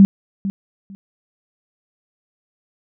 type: tone with echo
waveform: sine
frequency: 196 Hz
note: G3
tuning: in tune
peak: -4 dBFS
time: 0-0.05 s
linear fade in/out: 0 ms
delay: 450 ms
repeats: 2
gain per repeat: -15 dB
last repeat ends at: 0.95 s
effects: none